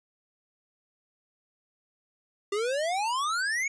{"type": "exponential sweep", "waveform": "square", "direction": "up", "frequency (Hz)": [392, 2266], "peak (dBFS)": -27, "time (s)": [2.52, 3.68], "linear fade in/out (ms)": 5, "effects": ["resampled to 22050 Hz"]}